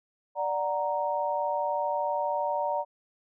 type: chord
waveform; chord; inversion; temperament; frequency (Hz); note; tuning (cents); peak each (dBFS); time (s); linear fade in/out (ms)
sine; D augmented; none; equal; 587.3 / 740 / 932.3; D5 / F#5 / A#5; 0 / 0 / 0; -30 / -33 / -29; 0.35-2.85; 50
effects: none